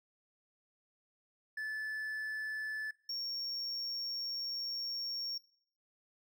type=tone pair in turn; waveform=triangle; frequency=1739 / 5521 Hz; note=A6 / F8; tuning=-21 / -21 cents; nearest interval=octave + minor sixth; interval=2000 cents; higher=second; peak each=-35 / -35 dBFS; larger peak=neither; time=1.57-2.91 / 3.09-5.38 s; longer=second; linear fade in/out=5 ms; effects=noise-tail reverb RT60 0.6 s tail -20 dB re dry